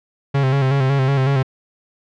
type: tone with vibrato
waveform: 45% pulse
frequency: 135.3 Hz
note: C#3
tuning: 42 cents flat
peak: -14 dBFS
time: 0.34-1.43 s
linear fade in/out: 10 ms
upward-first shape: square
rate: 5.4 Hz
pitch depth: 48 cents each way
effects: low-pass 3000 Hz 12 dB/octave